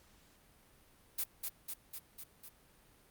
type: noise with echo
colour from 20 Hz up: blue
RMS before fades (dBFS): -35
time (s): 1.18-1.24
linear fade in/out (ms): 10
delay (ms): 250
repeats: 5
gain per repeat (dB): -3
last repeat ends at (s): 2.49
effects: pink hiss -65 dBFS RMS until 3.1 s + Opus 48 kbps